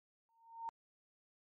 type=tone with exponential growth; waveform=sine; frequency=916 Hz; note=A#5; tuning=31 cents flat; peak=-37 dBFS; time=0.29-0.69 s; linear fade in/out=0 ms; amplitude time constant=85 ms; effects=MP3 32 kbps